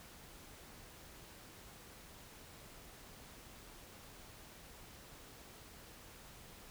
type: silence
effects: pink hiss -56 dBFS RMS until 6.7 s